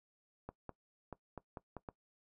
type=clicks; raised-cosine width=1 ms; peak=-30 dBFS; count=7; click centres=0.49 / 0.693 / 1.127 / 1.377 / 1.572 / 1.767 / 1.888 s; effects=noise-tail reverb RT60 0.1 s tail -19 dB re dry